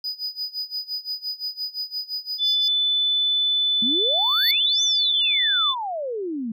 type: tone with tremolo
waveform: triangle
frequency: 4968 Hz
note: D#8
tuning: 3 cents flat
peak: -23 dBFS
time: 0.04-2.68 s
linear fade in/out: 2 ms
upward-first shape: sine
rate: 5.8 Hz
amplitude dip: 90%
type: tone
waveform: sine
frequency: 3500 Hz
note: A7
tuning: 10 cents flat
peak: -18 dBFS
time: 2.38-5.75 s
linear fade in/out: 50 ms
type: exponential two-way sweep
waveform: sine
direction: up then down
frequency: 213.4 to 6350 to 213.4 Hz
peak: -25 dBFS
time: 3.82-6.52 s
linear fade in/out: 5 ms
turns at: 4.83 s
type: tone with exponential growth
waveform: square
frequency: 4435 Hz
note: C#8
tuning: in tune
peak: -18 dBFS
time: 4.11-4.51 s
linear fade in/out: 1 ms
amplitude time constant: 85 ms
effects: none